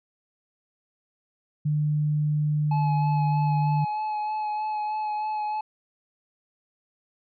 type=tone; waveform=sine; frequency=150 Hz; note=D3; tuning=37 cents sharp; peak=-21 dBFS; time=1.65-3.85 s; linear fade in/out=10 ms
type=tone with vibrato; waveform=triangle; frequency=852 Hz; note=G#5; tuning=44 cents sharp; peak=-24 dBFS; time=2.71-5.61 s; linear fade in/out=5 ms; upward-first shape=sine; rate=3.2 Hz; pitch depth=17 cents each way
effects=resampled to 11025 Hz